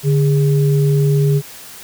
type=tone pair together; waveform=sine; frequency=145.2 / 409.4 Hz; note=D3 / G#4; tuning=-19 / -25 cents; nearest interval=octave + tritone; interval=1794 cents; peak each=-11 / -19 dBFS; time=0.03-1.42 s; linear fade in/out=50 ms; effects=white hiss -36 dBFS RMS until 1.83 s